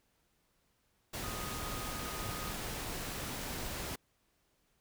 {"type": "tone in noise", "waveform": "sine", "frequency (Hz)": 1244.5, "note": "D#6", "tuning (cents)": 0, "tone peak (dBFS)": -46, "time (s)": [1.23, 2.53], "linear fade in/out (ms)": 10, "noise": "pink", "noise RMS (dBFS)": -40, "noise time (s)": [1.13, 3.96], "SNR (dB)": -9, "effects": ["pink hiss -75 dBFS RMS until 4.8 s"]}